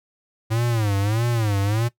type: tone with vibrato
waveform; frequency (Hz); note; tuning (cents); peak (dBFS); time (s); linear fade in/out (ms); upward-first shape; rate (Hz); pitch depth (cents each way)
square; 108.8; A2; -19; -20; 0.5-1.89; 20; sine; 1.6; 170
effects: noise-tail reverb RT60 0.1 s tail -18 dB re dry